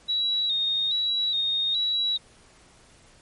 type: tone with vibrato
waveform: sine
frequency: 3799 Hz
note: A#7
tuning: 32 cents sharp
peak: -22 dBFS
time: 0.08-2.18 s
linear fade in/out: 20 ms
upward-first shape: square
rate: 1.2 Hz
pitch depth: 46 cents each way
effects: pink hiss -55 dBFS RMS until 3.21 s + MP3 48 kbps